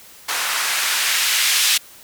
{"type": "noise with band-pass filter sweep", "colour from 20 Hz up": "blue", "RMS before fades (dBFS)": -19, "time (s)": [0.28, 1.78], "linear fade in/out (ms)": 10, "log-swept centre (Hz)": [1100, 2900], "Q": 0.98, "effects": ["white hiss -44 dBFS RMS until 2.03 s"]}